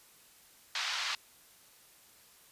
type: band-pass noise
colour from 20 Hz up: white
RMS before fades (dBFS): -35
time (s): 0.75-1.15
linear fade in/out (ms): 2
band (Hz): 870 to 4900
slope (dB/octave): 24
effects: white hiss -60 dBFS RMS until 2.51 s + resampled to 32000 Hz